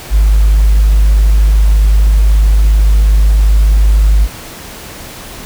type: tone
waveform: sine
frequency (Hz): 51.6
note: G#1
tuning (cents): -10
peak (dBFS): -3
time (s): 0.1-4.28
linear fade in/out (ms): 50
effects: tanh soft clip ceiling -1 dBFS + pink hiss -29 dBFS RMS until 5.45 s